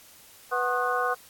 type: harmonic tone with a mistuned harmonic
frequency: 246.8 Hz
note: B3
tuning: 1 cent flat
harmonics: 2 / 3 / 4 / 5 / 6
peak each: -30 / -30 / -30 / -30 / -30 dBFS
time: 0.51-1.15 s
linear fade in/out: 20 ms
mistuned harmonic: 4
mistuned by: +150 cents
effects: white hiss -52 dBFS RMS until 1.29 s + AAC 64 kbps